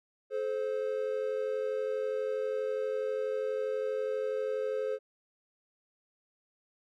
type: tone pair together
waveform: triangle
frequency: 431 / 523.3 Hz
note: A4 / C5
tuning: -36 / 0 cents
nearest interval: minor third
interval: 336 cents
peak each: -31 / -31 dBFS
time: 0.3-4.99 s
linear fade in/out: 50 ms
effects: none